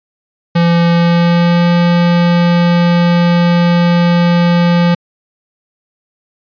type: tone with pitch glide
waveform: square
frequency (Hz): 170.5 to 173.18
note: F3 to F3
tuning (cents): -41 to -14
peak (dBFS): -8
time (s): 0.55-4.95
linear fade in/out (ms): 10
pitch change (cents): +27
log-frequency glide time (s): 0.92-1.69
effects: resampled to 11025 Hz